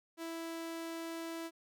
sawtooth tone, 330.1 Hz, E4, 2 cents sharp, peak -36 dBFS, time 0.17-1.51 s, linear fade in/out 50 ms, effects none

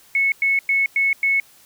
sine tone bursts, 2200 Hz, C#7, 14 cents flat, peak -15 dBFS, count 5, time 0.15-1.4 s, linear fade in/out 2 ms, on 170 ms, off 100 ms, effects white hiss -51 dBFS RMS until 1.65 s

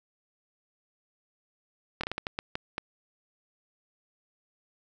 slowing click train, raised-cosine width 0.3 ms, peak -15 dBFS, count 9, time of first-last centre 2.01-2.781 s, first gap 25 ms, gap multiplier 1.37, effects none

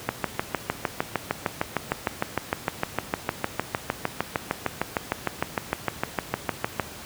click train, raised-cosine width 0.5 ms, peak -7 dBFS, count 45, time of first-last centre 0.09-6.797 s, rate 6.56 Hz, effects pink hiss -40 dBFS RMS until 7.05 s + high-pass 80 Hz 12 dB/octave

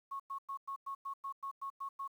sine tone bursts, 1098 Hz, C#6, 17 cents flat, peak -38 dBFS, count 11, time 0.11-2.078 s, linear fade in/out 10 ms, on 88 ms, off 100 ms, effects 11-bit

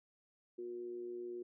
sine tone with amplitude modulation, 359.7 Hz, F#4, 49 cents flat, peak -39 dBFS, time 0.58-1.43 s, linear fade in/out 10 ms, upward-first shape sine, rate 118 Hz, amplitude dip 50%, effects none

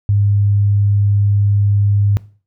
sine tone, 101.6 Hz, G#2, 38 cents flat, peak -10 dBFS, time 0.09-2.17 s, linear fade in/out 0 ms, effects noise-tail reverb RT60 0.4 s tail -20 dB re dry

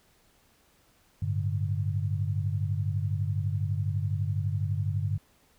sine chord, G suspended second, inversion none, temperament equal with one note detuned, 98 / 110 / 145.99 Hz, G2 / A2 / D3, 0 / 0 / -10 cents, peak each -28 / -33 / -32 dBFS, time 1.22-5.18 s, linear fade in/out 5 ms, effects pink hiss -64 dBFS RMS until 5.58 s

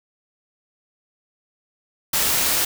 white noise, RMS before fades -20 dBFS, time 2.13-2.65 s, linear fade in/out 5 ms, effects none

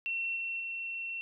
sine tone with level steps, 2713 Hz, E7, 49 cents sharp, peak -31 / -33 / -35 dBFS, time 0.06-1.21 s, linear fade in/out 0 ms, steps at 0.35 / 0.59 s, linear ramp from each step 20 ms, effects none

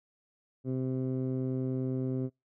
15% pulse tone with low-pass filter, 129.8 Hz, C3, 13 cents flat, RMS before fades -32 dBFS, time 0.64-2.3 s, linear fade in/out 50 ms, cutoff 340 Hz, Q 0.94, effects noise-tail reverb RT60 0.2 s tail -26 dB re dry

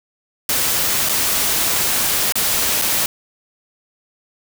white noise with dropouts, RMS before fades -18 dBFS, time 0.49-3.06 s, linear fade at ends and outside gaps 2 ms, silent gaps 1.089-1.093 / 2.323-2.355 / 2.816-2.82 s, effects none

